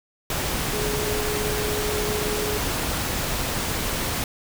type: tone in noise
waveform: sine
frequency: 421 Hz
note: G#4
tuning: 24 cents sharp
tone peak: -27 dBFS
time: 0.73-2.58 s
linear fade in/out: 2 ms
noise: pink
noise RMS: -26 dBFS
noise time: 0.3-4.24 s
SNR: -4 dB
effects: none